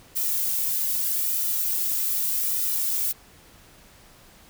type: noise with flanger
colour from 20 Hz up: violet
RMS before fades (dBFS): -25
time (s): 0.15-3.13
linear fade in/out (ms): 20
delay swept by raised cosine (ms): 1.8 to 2.63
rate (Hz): 0.81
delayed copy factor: -0.85
effects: pink hiss -52 dBFS RMS until 4.49 s